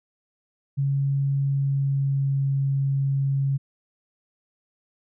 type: tone with pitch glide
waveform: sine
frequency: 138.59 to 137.39 Hz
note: C#3 to C#3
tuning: 0 to -15 cents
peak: -20 dBFS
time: 0.77-3.58 s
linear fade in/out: 20 ms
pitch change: -15 cents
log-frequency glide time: 1.4-2.45 s
effects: none